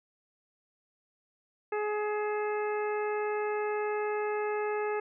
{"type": "harmonic tone with a mistuned harmonic", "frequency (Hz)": 420.6, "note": "G#4", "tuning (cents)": 22, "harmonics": [1, 2, 3, 4, 5, 6], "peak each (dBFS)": [-30, -36, -40, -42, -44, -46], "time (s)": [1.72, 5], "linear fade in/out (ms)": 5, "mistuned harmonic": 6, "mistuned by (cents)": 49, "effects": []}